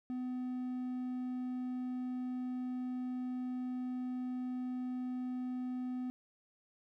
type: tone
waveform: triangle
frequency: 251.9 Hz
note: B3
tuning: 34 cents sharp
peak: -34 dBFS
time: 0.1-6.1 s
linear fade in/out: 0 ms
effects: none